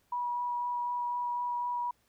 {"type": "tone with vibrato", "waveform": "sine", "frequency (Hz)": 970, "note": "B5", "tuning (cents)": -31, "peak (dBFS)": -30, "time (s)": [0.12, 1.91], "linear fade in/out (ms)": 5, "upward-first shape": "sine", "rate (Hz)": 4, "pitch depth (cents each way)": 10, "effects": ["pink hiss -71 dBFS RMS until 2.08 s"]}